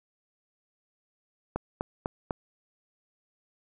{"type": "click train", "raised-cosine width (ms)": 1, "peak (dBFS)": -15, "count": 4, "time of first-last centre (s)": [1.56, 2.308], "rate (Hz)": 4.01, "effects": []}